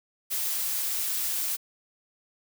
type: noise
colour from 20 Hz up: blue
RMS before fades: -29 dBFS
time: 0.3-1.57 s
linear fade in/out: 20 ms
effects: none